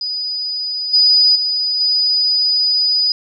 sine tone with level steps, 4957 Hz, D#8, 7 cents flat, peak -19 / -8 / -15 / -12 dBFS, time 0.01-3.12 s, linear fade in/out 2 ms, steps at 0.93 / 1.35 / 1.8 s, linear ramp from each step 10 ms, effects none

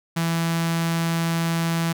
sawtooth tone with notch filter, 166.2 Hz, E3, 15 cents sharp, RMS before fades -23 dBFS, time 0.16-1.93 s, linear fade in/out 10 ms, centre 430 Hz, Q 1, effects none

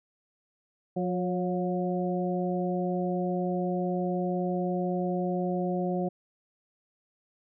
harmonic tone with a mistuned harmonic, 179.6 Hz, F3, 49 cents sharp, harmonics 1 / 2 / 3 / 4, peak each -29 / -32 / -34 / -35 dBFS, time 0.96-6.09 s, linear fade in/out 10 ms, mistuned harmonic 3, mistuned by +37 cents, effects none

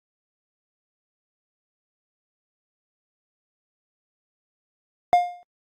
triangle tone with exponential decay, 708 Hz, F5, 23 cents sharp, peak -8 dBFS, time 5.13-5.43 s, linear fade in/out 0 ms, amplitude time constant 64 ms, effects AAC 48 kbps

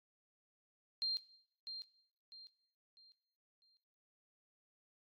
sine tone with echo, 4186 Hz, C8, in tune, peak -34 dBFS, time 1.02-1.17 s, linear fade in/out 0 ms, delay 650 ms, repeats 4, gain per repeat -9 dB, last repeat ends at 3.77 s, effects noise-tail reverb RT60 0.7 s tail -18 dB re dry + AAC 64 kbps

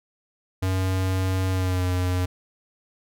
square tone with pitch glide, 93.9 to 90.7 Hz, F#2 to F#2, +26 to -34 cents, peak -22 dBFS, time 0.62-2.26 s, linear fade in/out 10 ms, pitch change -60 cents, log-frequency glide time 1.5-1.85 s, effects none

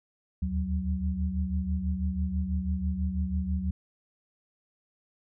sine tone cluster, 72.3 / 78.4 / 186.6 Hz, D2 / D#2 / F#3, -27 / +14 / +15 cents, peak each -31 dBFS, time 0.42-3.71 s, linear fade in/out 5 ms, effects none

